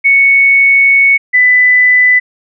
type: tone pair in turn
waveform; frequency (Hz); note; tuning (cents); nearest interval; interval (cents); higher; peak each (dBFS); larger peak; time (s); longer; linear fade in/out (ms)
sine; 2217 / 1995.8; C#7 / B6; 0 / +18; major second; 182; first; -4; neither; 0.04-1.18 / 1.33-2.2; first; 20
effects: none